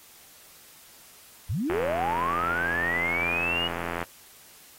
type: linear sweep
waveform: sine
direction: up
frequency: 67.9 to 2914 Hz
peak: -25 dBFS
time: 1.49-3.68 s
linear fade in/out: 10 ms
type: click train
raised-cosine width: 0.5 ms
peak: -16 dBFS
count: 200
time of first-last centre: 1.7-4.027 s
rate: 85.5 Hz
effects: white hiss -52 dBFS RMS until 4.78 s + AAC 48 kbps